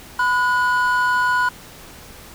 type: tone pair together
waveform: triangle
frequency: 999.7 / 1454 Hz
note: B5 / F#6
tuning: +21 / -31 cents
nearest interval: tritone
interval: 648 cents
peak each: -16 dBFS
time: 0.19-1.49 s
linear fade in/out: 5 ms
effects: tanh soft clip ceiling -6 dBFS + pink hiss -41 dBFS RMS until 2.34 s